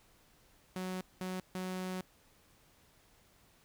sawtooth tone bursts at uneven times, 185 Hz, F#3, in tune, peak -33 dBFS, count 3, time 0.76-1.01 / 1.21-1.4 / 1.55-2.01 s, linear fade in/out 0 ms, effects pink hiss -66 dBFS RMS until 3.64 s

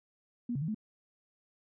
sine tone with pitch steps, 240.1 / 139 / 159 / 215.7 Hz, B3 / C#3 / D#3 / A3, -49 / +5 / +38 / -34 cents, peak -31 dBFS, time 0.49-0.746 s, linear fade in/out 5 ms, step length 64 ms, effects none

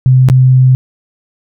sine tone with dropouts, 129.1 Hz, C3, 23 cents flat, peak -3 dBFS, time 0.06-0.75 s, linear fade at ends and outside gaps 0 ms, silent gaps 0.287-0.299 s, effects none

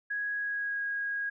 sine tone with pitch glide, 1661.2 to 1642.1 Hz, G#6 to G#6, 0 to -20 cents, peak -30 dBFS, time 0.1-1.3 s, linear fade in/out 10 ms, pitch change -20 cents, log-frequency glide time 0.34-0.84 s, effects none

